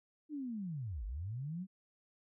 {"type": "linear two-way sweep", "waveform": "sine", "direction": "down then up", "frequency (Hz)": [311.1, 46.06, 195.5], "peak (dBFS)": -38, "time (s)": [0.29, 1.67], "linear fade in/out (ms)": 50, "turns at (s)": 1.05, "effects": []}